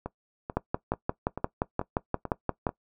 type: two click trains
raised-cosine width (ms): 1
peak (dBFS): -11 / -19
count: 13 / 7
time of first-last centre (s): 0.57-2.668 / 0.06-2.692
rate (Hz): 5.72 / 2.28
effects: noise-tail reverb RT60 0.1 s tail -19 dB re dry